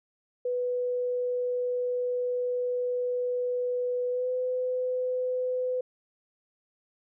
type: tone with pitch glide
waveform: sine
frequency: 494.4 to 505.1 Hz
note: B4 to B4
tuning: +2 to +39 cents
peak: -26 dBFS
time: 0.45-5.81 s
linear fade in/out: 5 ms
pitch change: +37 cents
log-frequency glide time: 4.1-4.29 s
effects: none